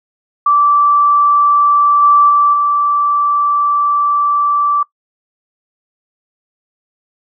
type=tone with level steps; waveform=sine; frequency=1164 Hz; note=D6; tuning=16 cents flat; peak=-7 / -5 / -7 / -10 dBFS; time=0.46-4.83 s; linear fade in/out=5 ms; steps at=2.02 / 2.29 / 2.53 s; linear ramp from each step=10 ms; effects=noise-tail reverb RT60 0.1 s tail -20 dB re dry